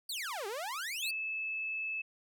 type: exponential two-way sweep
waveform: sawtooth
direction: down then up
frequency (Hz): 4761 to 380.4 to 4761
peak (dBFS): -33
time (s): 0.09-1.11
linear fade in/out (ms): 5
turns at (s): 0.47
type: tone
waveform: sine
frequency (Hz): 2611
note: E7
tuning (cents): -17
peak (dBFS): -34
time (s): 1.02-2.02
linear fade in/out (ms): 10
effects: none